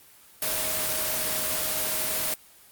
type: tone in noise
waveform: sine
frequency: 626 Hz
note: D#5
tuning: 10 cents sharp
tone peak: -37 dBFS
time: 0.42-2.34 s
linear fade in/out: 2 ms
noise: white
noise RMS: -27 dBFS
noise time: 0.42-2.34 s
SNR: -13 dB
effects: white hiss -53 dBFS RMS until 2.71 s + Opus 24 kbps